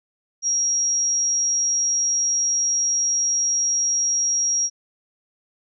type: tone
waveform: sine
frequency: 5650 Hz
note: F8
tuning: 19 cents sharp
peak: -18 dBFS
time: 0.42-4.7 s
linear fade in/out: 50 ms
effects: none